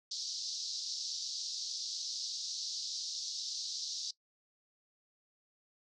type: band-pass noise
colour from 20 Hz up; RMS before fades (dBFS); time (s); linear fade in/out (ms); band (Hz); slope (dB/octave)
white; -40; 0.11-4.11; 5; 4000 to 5900; 48
effects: noise-tail reverb RT60 0.1 s tail -20 dB re dry